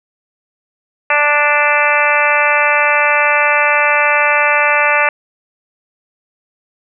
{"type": "harmonic tone", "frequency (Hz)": 293.7, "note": "D4", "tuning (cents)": 0, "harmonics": [2, 3, 4, 5, 6, 7, 8, 9], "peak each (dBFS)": [-18, -18, -18, -18, -18, -18, -18, -18], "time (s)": [1.1, 5.09], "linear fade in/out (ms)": 2, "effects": []}